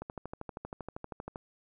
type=click train; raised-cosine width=1 ms; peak=-25 dBFS; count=18; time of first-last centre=0.02-1.359 s; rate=12.7 Hz; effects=none